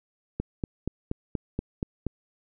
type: click train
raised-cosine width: 3 ms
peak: -15 dBFS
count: 8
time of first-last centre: 0.4-2.067 s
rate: 4.2 Hz
effects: none

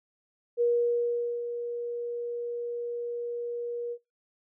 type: tone with ADSR envelope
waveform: sine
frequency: 476.6 Hz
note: A#4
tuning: 38 cents sharp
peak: -21 dBFS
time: 0.57-3.98 s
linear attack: 39 ms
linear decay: 810 ms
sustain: -10 dB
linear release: 62 ms
effects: noise-tail reverb RT60 0.2 s tail -20 dB re dry

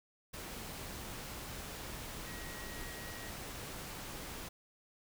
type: tone in noise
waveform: sine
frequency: 1900 Hz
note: A#6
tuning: 33 cents sharp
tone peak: -51 dBFS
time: 2.26-3.3 s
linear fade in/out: 10 ms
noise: pink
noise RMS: -45 dBFS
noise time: 0.33-4.49 s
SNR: -9 dB
effects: none

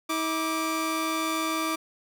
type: tone pair together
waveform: sawtooth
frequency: 320.3 / 1174.7 Hz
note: E4 / D6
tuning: -50 / 0 cents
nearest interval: octave + minor seventh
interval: 2250 cents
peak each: -25 dBFS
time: 0.09-1.76 s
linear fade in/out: 10 ms
effects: none

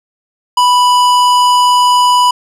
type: tone with hard clipping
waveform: sine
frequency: 987.8 Hz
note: B5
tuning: in tune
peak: -8 dBFS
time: 0.57-2.31 s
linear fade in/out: 5 ms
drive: 15 dB
effects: none

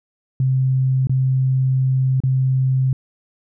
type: tone with dropouts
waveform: sine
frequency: 131.1 Hz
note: C3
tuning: 4 cents sharp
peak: -14 dBFS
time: 0.4-2.93 s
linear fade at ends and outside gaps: 2 ms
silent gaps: 1.071-1.095 / 2.203-2.236 s
effects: none

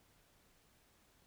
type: silence
effects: pink hiss -70 dBFS RMS until 1.26 s

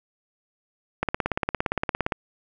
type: click train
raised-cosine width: 0.5 ms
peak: -8 dBFS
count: 20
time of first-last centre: 1.03-2.122 s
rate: 17.4 Hz
effects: none

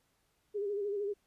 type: tone with vibrato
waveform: sine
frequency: 406.6 Hz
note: G#4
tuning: 37 cents flat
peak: -32 dBFS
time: 0.54-1.14 s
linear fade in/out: 20 ms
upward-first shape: sine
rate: 13 Hz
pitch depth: 56 cents each way
effects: pink hiss -75 dBFS RMS until 1.26 s + resampled to 32000 Hz

